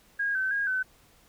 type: tone with pitch steps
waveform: sine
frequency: 1633 / 1535 / 1632 / 1518 Hz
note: G#6 / G6 / G#6 / F#6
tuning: -30 / -37 / -31 / +44 cents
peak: -25 dBFS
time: 0.19-0.83 s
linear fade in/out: 10 ms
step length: 160 ms
effects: pink hiss -60 dBFS RMS until 1.28 s